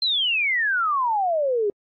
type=exponential sweep; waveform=sine; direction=down; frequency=4186 to 393.9 Hz; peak=-19 dBFS; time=0.02-1.7 s; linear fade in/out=2 ms; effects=AAC 48 kbps